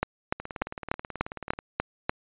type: two click trains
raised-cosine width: 0.5 ms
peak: -20 / -9 dBFS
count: 23 / 8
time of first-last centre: 0.4-1.589 / 0.03-2.095 s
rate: 18.5 / 3.39 Hz
effects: resampled to 8000 Hz